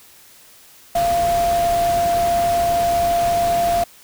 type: tone in noise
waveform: sine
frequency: 690 Hz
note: F5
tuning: 21 cents flat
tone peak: -15 dBFS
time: 0.95-3.84 s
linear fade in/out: 5 ms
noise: pink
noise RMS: -28 dBFS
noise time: 0.95-3.84 s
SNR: +10 dB
effects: white hiss -47 dBFS RMS until 4.03 s